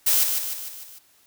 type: noise with echo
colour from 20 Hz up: blue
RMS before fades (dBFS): -19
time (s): 0.06-0.24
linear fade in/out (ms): 10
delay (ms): 150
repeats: 5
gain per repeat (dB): -5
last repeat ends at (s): 0.99
effects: white hiss -59 dBFS RMS until 1.26 s